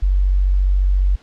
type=tone; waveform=sine; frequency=47.19 Hz; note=F#1; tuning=35 cents sharp; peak=-12 dBFS; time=0.02-1.16 s; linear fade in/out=10 ms; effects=pink hiss -50 dBFS RMS until 1.22 s + low-pass 5000 Hz 12 dB/octave